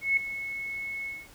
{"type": "tone with ADSR envelope", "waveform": "sine", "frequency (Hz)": 2193, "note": "C#7", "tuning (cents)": -19, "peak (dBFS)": -19, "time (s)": [0.01, 1.28], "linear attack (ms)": 160, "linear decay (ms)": 5, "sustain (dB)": -13, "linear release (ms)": 210, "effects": ["pink hiss -53 dBFS RMS until 1.34 s"]}